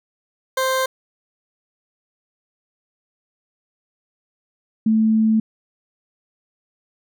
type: tone pair in turn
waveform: 20% pulse / sine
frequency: 523 / 219.9 Hz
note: C5 / A3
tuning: -1 / -1 cents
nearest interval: octave + minor third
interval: 1500 cents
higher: first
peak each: -13 dBFS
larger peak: neither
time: 0.57-0.86 / 4.86-5.4 s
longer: second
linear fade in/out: 5 ms
effects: none